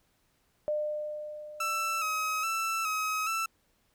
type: tone with exponential decay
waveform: sine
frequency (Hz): 602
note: D5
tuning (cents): +43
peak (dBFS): -26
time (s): 0.68-2.89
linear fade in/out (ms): 0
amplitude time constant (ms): 480
type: tone with vibrato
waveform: 30% pulse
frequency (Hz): 1300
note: E6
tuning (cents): -24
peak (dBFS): -26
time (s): 1.6-3.46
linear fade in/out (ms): 5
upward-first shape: square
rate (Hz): 1.2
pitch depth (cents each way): 39
effects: pink hiss -71 dBFS RMS until 3.94 s